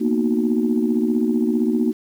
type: chord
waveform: sine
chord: B major seventh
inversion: third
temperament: just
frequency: 231.5 / 246.9 / 308.7 / 370.4 Hz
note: A#3 / B3 / D#4 / F#4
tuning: -12 / 0 / -14 / +2 cents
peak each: -19 / -23 / -22 / -24 dBFS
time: 0-1.93 s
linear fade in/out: 20 ms
effects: tanh soft clip ceiling -7 dBFS + 8-bit